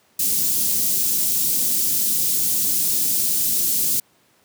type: band-stop noise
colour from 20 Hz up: white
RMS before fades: -20 dBFS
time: 0.19-4 s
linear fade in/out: 5 ms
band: 240 to 6200 Hz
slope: 12 dB/octave
effects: pink hiss -59 dBFS RMS until 4.44 s + high-pass 150 Hz 12 dB/octave